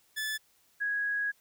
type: tone pair in turn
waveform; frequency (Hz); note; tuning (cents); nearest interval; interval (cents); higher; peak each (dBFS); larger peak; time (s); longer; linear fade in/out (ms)
sawtooth / sine; 1735 / 1658.5; A6 / G#6; -25 / -3; minor second; 78; first; -28; neither; 0.16-0.38 / 0.8-1.32; second; 20
effects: white hiss -67 dBFS RMS until 1.4 s